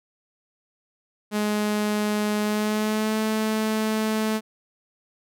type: tone with pitch glide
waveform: sawtooth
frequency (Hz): 210 to 217.7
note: G#3 to A3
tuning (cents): +19 to -18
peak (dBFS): -18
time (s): 1.31-4.41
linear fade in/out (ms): 50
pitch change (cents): +63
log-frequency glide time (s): 2.41-3.18
effects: none